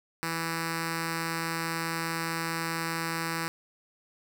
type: tone with notch filter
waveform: 5% pulse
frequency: 164.7 Hz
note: E3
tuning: 1 cent flat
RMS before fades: -32 dBFS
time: 0.23-3.48 s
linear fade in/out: 0 ms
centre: 620 Hz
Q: 1.4
effects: none